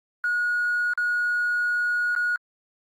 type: tone with dropouts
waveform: triangle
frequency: 1449 Hz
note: F#6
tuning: 37 cents flat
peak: -18 dBFS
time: 0.24-2.36 s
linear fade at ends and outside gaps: 1 ms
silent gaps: 0.935-0.976 / 2.151-2.162 s
effects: tanh soft clip ceiling -18 dBFS + Opus 32 kbps